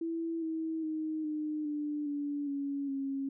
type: tone with pitch steps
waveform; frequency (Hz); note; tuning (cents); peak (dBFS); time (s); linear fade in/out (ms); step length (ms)
sine; 330.4 / 321.6 / 312.9 / 304.6 / 296.4 / 288.5 / 280.7 / 273.2; E4 / E4 / D#4 / D#4 / D4 / D4 / C#4 / C#4; +4 / -43 / +10 / -37 / +16 / -31 / +22 / -25; -32; 0.01-3.29; 5; 410
effects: none